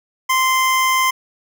25% pulse tone, 1041 Hz, C6, 9 cents flat, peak -10 dBFS, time 0.29-1.11 s, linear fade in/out 10 ms, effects none

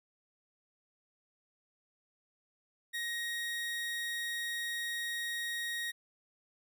30% pulse tone, 1880 Hz, A#6, 14 cents sharp, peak -32 dBFS, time 2.93-5.92 s, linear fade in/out 20 ms, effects none

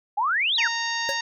sine exponential two-way sweep, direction up then down, 780 to 4028 to 1304 Hz, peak -20 dBFS, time 0.17-0.68 s, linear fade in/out 10 ms, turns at 0.56 s
harmonic tone, 926 Hz, A#5, 12 cents flat, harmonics 1 / 2 / 3 / 4 / 5 / 6 / 7, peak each -31 / -28 / -35 / -34 / -33 / -37 / -37 dBFS, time 0.58-1.21 s, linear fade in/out 5 ms
square tone with exponential decay, 554.4 Hz, C#5, in tune, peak -23 dBFS, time 1.09-1.19 s, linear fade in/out 0 ms, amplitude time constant 21 ms
effects none

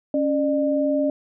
sine tone pair together, 277.2 / 601.1 Hz, C#4 / D5, 0 / +40 cents, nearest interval octave + minor second, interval 1340 cents, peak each -21 / -21 dBFS, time 0.14-1.1 s, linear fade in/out 2 ms, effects none

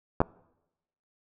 clicks, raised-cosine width 1 ms, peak -8 dBFS, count 2, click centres 0.204 / 0.216 s, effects noise-tail reverb RT60 0.9 s tail -24 dB re dry

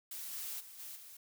blue noise with level steps, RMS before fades -44 / -42 / -53 / -47 / -53 dBFS, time 0.11-1.17 s, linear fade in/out 5 ms, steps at 0.32 / 0.59 / 0.78 / 0.95 s, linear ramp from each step 20 ms, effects none

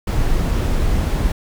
brown noise, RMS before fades -17 dBFS, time 0.07-1.32 s, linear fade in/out 5 ms, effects none

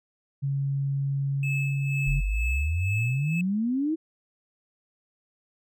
sine tone, 138.59 Hz, C#3, in tune, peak -24 dBFS, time 0.42-2.21 s, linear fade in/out 20 ms
triangle tone with tremolo, 2600 Hz, E7, 24 cents flat, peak -27 dBFS, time 1.43-3.41 s, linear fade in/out 2 ms, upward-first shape sine, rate 2.1 Hz, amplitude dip 70%
sine exponential sweep, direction up, 38.89 to 329.6 Hz, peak -23 dBFS, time 2.06-3.96 s, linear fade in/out 20 ms
effects none

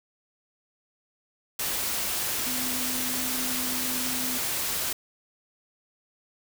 sine tone in noise, 253.1 Hz, B3, 43 cents sharp, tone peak -35 dBFS, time 2.46-4.38 s, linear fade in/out 5 ms, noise white, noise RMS -29 dBFS, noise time 1.59-4.93 s, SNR -9 dB, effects none

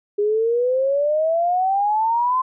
sine exponential sweep, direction up, 406.5 to 1044 Hz, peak -16 dBFS, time 0.18-2.42 s, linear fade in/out 10 ms, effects none

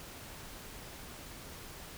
silence, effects pink hiss -48 dBFS RMS until 1.97 s

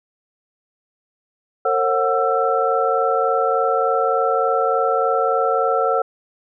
sine tone cluster, 457.6 / 541 / 735 / 1335 Hz, A#4 / C#5 / F#5 / E6, -32 / -42 / -12 / +22 cents, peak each -21 dBFS, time 1.65-6.02 s, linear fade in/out 5 ms, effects none

